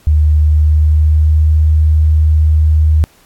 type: tone with pitch glide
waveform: sine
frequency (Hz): 76 to 77.46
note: D#2 to D#2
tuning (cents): -40 to -7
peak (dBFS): -6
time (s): 0.07-3.04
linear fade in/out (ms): 0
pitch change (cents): +33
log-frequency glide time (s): 0.4-1.49
effects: pink hiss -48 dBFS RMS until 3.25 s + AAC 64 kbps